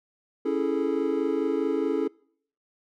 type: chord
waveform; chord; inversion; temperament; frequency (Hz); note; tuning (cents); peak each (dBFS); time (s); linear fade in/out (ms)
triangle; A major seventh; first; equal; 277.2 / 329.6 / 415.3 / 440; C#4 / E4 / G#4 / A4; 0 / 0 / 0 / 0; -27; 0.45-2.08; 10
effects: noise-tail reverb RT60 0.6 s tail -25 dB re dry